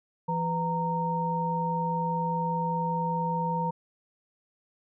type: tone cluster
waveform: sine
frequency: 167.8 / 498.5 / 925 Hz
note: E3 / B4 / A#5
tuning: +31 / +16 / -14 cents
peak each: -30 / -35 / -28 dBFS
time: 0.28-3.71 s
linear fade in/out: 10 ms
effects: none